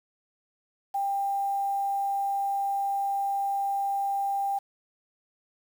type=tone with quantisation; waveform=sine; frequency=794 Hz; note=G5; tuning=22 cents sharp; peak=-25 dBFS; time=0.94-4.59 s; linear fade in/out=10 ms; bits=8; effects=none